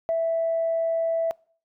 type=tone; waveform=sine; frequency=659.3 Hz; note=E5; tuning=in tune; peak=-20 dBFS; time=0.09-1.31 s; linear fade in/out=0 ms; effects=noise-tail reverb RT60 0.5 s tail -26 dB re dry + tanh soft clip ceiling -16 dBFS